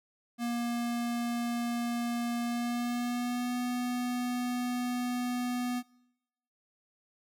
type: tone with pitch glide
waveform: square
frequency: 237.4 to 246.3 Hz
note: A#3 to B3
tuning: +32 to -5 cents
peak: -31 dBFS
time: 0.38-5.83 s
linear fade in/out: 50 ms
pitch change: +63 cents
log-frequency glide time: 2.44-3.55 s
effects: noise-tail reverb RT60 0.9 s tail -24 dB re dry